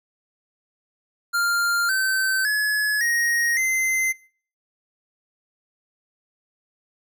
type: tone with pitch steps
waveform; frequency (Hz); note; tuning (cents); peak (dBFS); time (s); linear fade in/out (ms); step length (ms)
square; 1396.9 / 1541 / 1700 / 1875.4 / 2069; F6 / G6 / G#6 / A#6 / C7; 0 / -30 / +40 / +10 / -20; -20; 1.33-4.13; 20; 560
effects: noise-tail reverb RT60 0.5 s tail -24 dB re dry